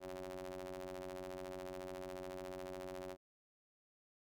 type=ring-modulated tone; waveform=sawtooth; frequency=91.6 Hz; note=F#2; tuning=17 cents flat; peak=-38 dBFS; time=0-3.17 s; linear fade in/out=50 ms; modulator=465 Hz; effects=none